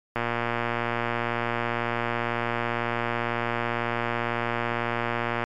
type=click train; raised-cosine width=0.5 ms; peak=-11 dBFS; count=624; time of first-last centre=0.16-5.44 s; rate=118 Hz; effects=MP3 96 kbps